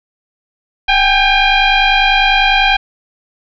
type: tone with frequency modulation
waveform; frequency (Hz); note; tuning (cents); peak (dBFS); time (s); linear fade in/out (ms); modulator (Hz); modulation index
sine; 823; G#5; -16; -8; 0.88-2.77; 10; 798; 3.3
effects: none